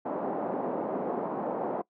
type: band-pass noise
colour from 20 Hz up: white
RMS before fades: -32 dBFS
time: 0.05-1.82 s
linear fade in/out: 10 ms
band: 200 to 800 Hz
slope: 24 dB/octave
effects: noise-tail reverb RT60 0.1 s tail -21 dB re dry